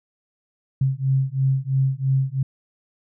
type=beating tone pair; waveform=sine; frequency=132.5 / 135.5 Hz; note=C3 / C#3; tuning=+22 / -39 cents; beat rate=3 Hz; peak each=-21 dBFS; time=0.81-2.43 s; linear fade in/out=5 ms; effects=none